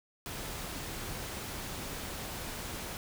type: noise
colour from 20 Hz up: pink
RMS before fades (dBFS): -40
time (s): 0.26-2.97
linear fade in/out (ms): 0
effects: none